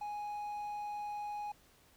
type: tone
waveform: triangle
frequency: 830.6 Hz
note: G#5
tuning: in tune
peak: -36 dBFS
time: 0.01-1.52 s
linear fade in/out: 5 ms
effects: pink hiss -65 dBFS RMS until 1.96 s